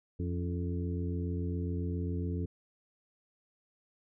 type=harmonic tone with a mistuned harmonic; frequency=87.2 Hz; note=F2; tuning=2 cents flat; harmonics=1 / 2 / 3 / 4 / 5; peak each=-33 / -38 / -40 / -44 / -44 dBFS; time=0.19-2.46 s; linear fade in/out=10 ms; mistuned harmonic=3; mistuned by=+65 cents; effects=none